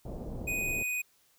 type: low-pass noise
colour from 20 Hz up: pink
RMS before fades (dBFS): -39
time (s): 0.05-0.83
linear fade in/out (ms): 5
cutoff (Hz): 660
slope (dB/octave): 24
type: tone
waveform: square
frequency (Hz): 2489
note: D#7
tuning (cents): 0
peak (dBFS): -31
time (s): 0.47-1.02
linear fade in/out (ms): 10
effects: white hiss -67 dBFS RMS until 1.38 s